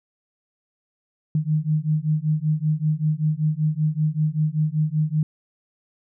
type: beating tone pair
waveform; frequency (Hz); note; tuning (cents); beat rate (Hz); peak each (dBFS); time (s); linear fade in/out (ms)
sine; 151.5 / 156.7; D#3 / D#3; -46 / +13; 5.2; -22; 1.35-5.23; 2
effects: none